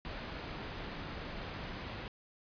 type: low-pass noise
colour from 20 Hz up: pink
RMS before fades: -43 dBFS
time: 0.05-2.08 s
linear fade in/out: 0 ms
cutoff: 3800 Hz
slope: 12 dB/octave
effects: resampled to 11025 Hz